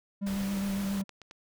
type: tone with vibrato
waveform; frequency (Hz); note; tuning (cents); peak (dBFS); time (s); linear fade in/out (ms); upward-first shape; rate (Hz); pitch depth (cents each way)
triangle; 197.2; G3; +11; -27; 0.21-1.04; 20; sine; 7.2; 23
type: noise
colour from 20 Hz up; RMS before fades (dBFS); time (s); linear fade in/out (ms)
pink; -41; 0.26-1.02; 10
type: clicks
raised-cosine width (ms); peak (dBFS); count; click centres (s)
0.2; -30; 4; 0.94 / 1.093 / 1.217 / 1.311
effects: none